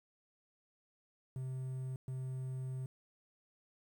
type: tone bursts at uneven times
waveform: triangle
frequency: 130 Hz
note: C3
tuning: 11 cents flat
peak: -36 dBFS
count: 2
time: 1.36-1.96 / 2.08-2.86 s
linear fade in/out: 2 ms
effects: 11-bit